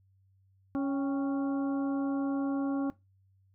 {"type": "harmonic tone with a mistuned harmonic", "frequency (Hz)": 277.2, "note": "C#4", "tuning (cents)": 0, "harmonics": [1, 2, 3, 4, 5], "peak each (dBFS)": [-28, -40, -43, -45, -48], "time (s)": [0.75, 2.9], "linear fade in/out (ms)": 0, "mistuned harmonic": 3, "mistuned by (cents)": -73, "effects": ["noise-tail reverb RT60 0.2 s tail -18 dB re dry", "added 96 Hz sine -63 dBFS peak until 3.54 s"]}